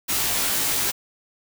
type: noise with comb filter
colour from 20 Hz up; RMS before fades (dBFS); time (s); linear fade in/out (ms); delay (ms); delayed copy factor
white; -23; 0.08-0.92; 20; 16; -0.95
effects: none